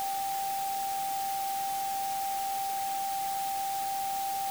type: tone in noise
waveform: sine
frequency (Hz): 784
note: G5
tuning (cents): 0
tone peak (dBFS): -30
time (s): 0-4.5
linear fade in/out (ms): 0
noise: white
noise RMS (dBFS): -40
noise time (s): 0-4.5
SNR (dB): +7
effects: none